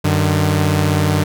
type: tone pair together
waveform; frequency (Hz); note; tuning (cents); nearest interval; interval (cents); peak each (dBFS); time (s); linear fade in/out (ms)
sawtooth; 95 / 150.8; F#2 / D3; +46 / +46; minor sixth; 800; -12; 0.04-1.24; 10
effects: none